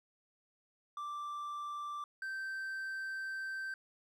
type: tone pair in turn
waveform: triangle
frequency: 1174.7 / 1556.8 Hz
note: D6 / G6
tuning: 0 / -12 cents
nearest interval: perfect fourth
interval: 488 cents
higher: second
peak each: -37 / -36 dBFS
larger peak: second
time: 0.97-2.04 / 2.22-3.74 s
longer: second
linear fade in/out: 2 ms
effects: none